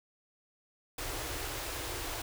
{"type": "band-stop noise", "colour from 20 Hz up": "pink", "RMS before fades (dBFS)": -38, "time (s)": [0.98, 2.22], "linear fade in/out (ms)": 5, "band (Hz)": [130, 280], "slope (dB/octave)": 96, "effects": []}